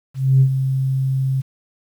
sine tone with ADSR envelope, 133.2 Hz, C3, 31 cents sharp, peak -7 dBFS, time 0.14-1.42 s, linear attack 270 ms, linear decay 76 ms, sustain -9 dB, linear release 20 ms, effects tanh soft clip ceiling -4 dBFS + 8-bit

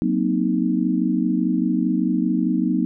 sine chord, C half-diminished seventh, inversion second, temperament equal with one note detuned, 185 / 233.1 / 258 / 311.1 Hz, Gb3 / Bb3 / C4 / Eb4, 0 / 0 / -24 / 0 cents, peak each -23 dBFS, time 0.02-2.85 s, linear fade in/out 0 ms, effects none

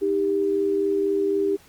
sine tone pair together, 312.2 / 396.2 Hz, D#4 / G4, +6 / +18 cents, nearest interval major third, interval 412 cents, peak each -27 / -20 dBFS, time 0.01-1.57 s, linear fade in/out 20 ms, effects pink hiss -53 dBFS RMS until 1.68 s + Opus 24 kbps

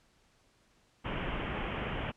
pink low-pass noise, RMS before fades -36 dBFS, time 1.04-2.12 s, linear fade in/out 20 ms, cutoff 3200 Hz, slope 96 dB/octave, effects pink hiss -68 dBFS RMS until 2.16 s + low-pass 8000 Hz 12 dB/octave

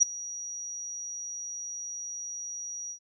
sine tone with ADSR envelope, 5770 Hz, F#8, 44 cents flat, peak -14 dBFS, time 0-2.99 s, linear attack 23 ms, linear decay 12 ms, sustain -21 dB, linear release 84 ms, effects none

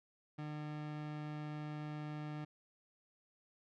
30% pulse tone, 150.6 Hz, D3, 44 cents sharp, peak -39 dBFS, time 0.38-2.45 s, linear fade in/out 10 ms, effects low-pass 3000 Hz 12 dB/octave

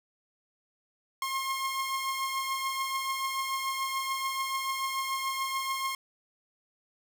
sawtooth beating tone pair, 1070 / 1076.9 Hz, C6 / C6, +38 / +50 cents, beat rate 6.9 Hz, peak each -27 / -34 dBFS, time 1.22-5.95 s, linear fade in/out 2 ms, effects none

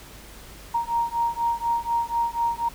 sine beating tone pair, 932.3 / 936.4 Hz, A#5 / A#5, 0 / +8 cents, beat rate 4.1 Hz, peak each -25 dBFS, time 0.74-2.69 s, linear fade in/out 10 ms, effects added 50 Hz sine -48 dBFS peak until 2.74 s + pink hiss -45 dBFS RMS until 2.74 s

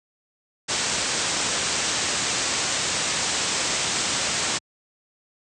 white low-pass noise, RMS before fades -25 dBFS, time 0.68-4.59 s, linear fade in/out 20 ms, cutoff 8400 Hz, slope 96 dB/octave, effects high-pass 80 Hz 12 dB/octave

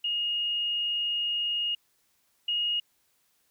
sine tone pair in turn, 2859 / 2869 Hz, F7 / F7, +40 / +46 cents, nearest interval unison, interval 6 cents, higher second, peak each -26 / -25 dBFS, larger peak second, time 0.04-1.75 / 2.48-2.8 s, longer first, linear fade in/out 5 ms, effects white hiss -70 dBFS RMS until 3.5 s

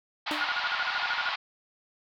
pink band-pass noise, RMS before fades -32 dBFS, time 0.26-1.36 s, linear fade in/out 10 ms, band 740 to 4500 Hz, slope 48 dB/octave
sawtooth tone with exponential decay, 300 Hz, D4, 37 cents sharp, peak -25 dBFS, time 0.31-0.53 s, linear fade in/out 1 ms, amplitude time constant 47 ms
sine tone bursts, 1438 Hz, F#6, 50 cents flat, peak -27 dBFS, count 12, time 0.41-1.289 s, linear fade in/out 0 ms, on 32 ms, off 45 ms
effects none

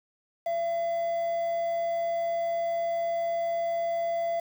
triangle tone with quantisation, 676 Hz, E5, 43 cents sharp, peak -24 dBFS, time 0.46-4.4 s, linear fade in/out 5 ms, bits 8, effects none

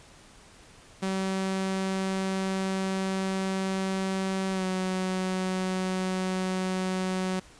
sawtooth tone with pitch glide, 190.9 to 186.43 Hz, G3 to F#3, -46 to +13 cents, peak -23 dBFS, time 1.02-7.4 s, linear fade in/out 10 ms, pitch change -41 cents, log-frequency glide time 4.52-4.64 s, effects pink hiss -53 dBFS RMS until 7.59 s + resampled to 22050 Hz

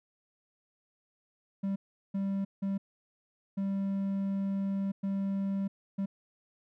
triangle tone bursts at uneven times, 196 Hz, G3, in tune, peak -27 dBFS, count 6, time 1.63-1.76 / 2.14-2.45 / 2.62-2.78 / 3.57-4.92 / 5.03-5.68 / 5.98-6.06 s, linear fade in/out 10 ms, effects none

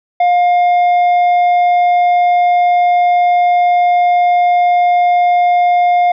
triangle tone with tanh clipping, 709 Hz, F5, 26 cents sharp, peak -9 dBFS, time 0.2-6.12 s, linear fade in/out 5 ms, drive 10 dB, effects none

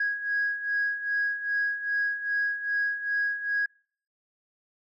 sine beating tone pair, 1651 / 1653.5 Hz, G#6 / G#6, -11 / -8 cents, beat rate 2.5 Hz, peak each -31 / -26 dBFS, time 0-3.66 s, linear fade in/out 5 ms, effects noise-tail reverb RT60 0.5 s tail -26 dB re dry + tanh soft clip ceiling -19 dBFS

